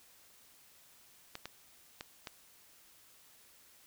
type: clicks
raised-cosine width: 0.2 ms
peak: -24 dBFS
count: 4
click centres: 1.354 / 1.456 / 2.009 / 2.272 s
effects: white hiss -62 dBFS RMS until 3.86 s